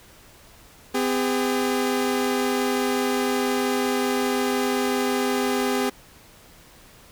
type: tone pair together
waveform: sawtooth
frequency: 254.8 / 405 Hz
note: C4 / G#4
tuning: -46 / -43 cents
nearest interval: minor sixth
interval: 803 cents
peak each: -20 dBFS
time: 0.94-5.9 s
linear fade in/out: 10 ms
effects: pink hiss -50 dBFS RMS until 7.11 s